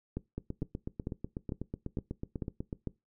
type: two click trains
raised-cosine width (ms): 3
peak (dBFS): -21 / -23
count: 7 / 20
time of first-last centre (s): 0.17-2.873 / 0.38-2.729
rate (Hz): 2.22 / 8.09
effects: noise-tail reverb RT60 0.2 s tail -20 dB re dry